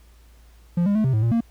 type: tone with pitch steps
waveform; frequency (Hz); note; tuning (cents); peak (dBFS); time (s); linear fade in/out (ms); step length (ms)
triangle; 173.6 / 202.5 / 216.3 / 131.5 / 108.7 / 115.9 / 231.1; F3 / G#3 / A3 / C3 / A2 / A#2 / A#3; -10 / -43 / -29 / +9 / -21 / -10 / -15; -15; 0.77-1.407; 5; 91
effects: added 57 Hz sine -48 dBFS peak until 1.5 s + pink hiss -59 dBFS RMS until 1.5 s